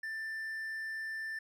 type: tone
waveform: triangle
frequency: 1776 Hz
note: A6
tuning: 16 cents sharp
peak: -35 dBFS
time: 0.03-1.39 s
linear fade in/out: 5 ms
effects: none